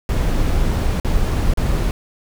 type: noise with dropouts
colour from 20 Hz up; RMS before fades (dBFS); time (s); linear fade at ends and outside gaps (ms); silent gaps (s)
brown; -17; 0.09-1.91; 1; 1-1.047 / 1.537-1.573
effects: none